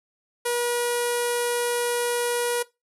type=tone with low-pass filter; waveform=sawtooth; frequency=481.2 Hz; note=B4; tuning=45 cents flat; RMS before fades=-25 dBFS; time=0.45-2.63 s; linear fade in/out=10 ms; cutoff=11000 Hz; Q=3.2; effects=noise-tail reverb RT60 0.2 s tail -19 dB re dry